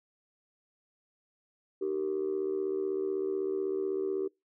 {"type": "tone with amplitude modulation", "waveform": "sine", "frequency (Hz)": 385.7, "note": "G4", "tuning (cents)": -28, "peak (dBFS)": -24, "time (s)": [1.81, 4.28], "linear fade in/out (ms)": 10, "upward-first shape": "sine", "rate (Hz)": 76, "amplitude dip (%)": 85, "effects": ["noise-tail reverb RT60 0.2 s tail -24 dB re dry", "tanh soft clip ceiling -23 dBFS"]}